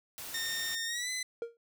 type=noise; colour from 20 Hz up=white; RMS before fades=-43 dBFS; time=0.18-0.75 s; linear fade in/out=0 ms
type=tone with pitch glide; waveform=15% pulse; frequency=1830 to 2019 Hz; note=A#6 to B6; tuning=-32 to +38 cents; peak=-27 dBFS; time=0.34-1.23 s; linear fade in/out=5 ms; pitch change=+170 cents; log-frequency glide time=0.86-1.1 s
type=tone with exponential decay; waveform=triangle; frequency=466.2 Hz; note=A#4; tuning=in tune; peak=-28 dBFS; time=1.42-1.57 s; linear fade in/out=1 ms; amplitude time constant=31 ms
effects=none